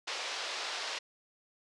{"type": "band-pass noise", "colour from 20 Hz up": "white", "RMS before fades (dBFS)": -38, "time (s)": [0.07, 0.99], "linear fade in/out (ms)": 10, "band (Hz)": [430, 5200], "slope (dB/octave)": 24, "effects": ["resampled to 24000 Hz"]}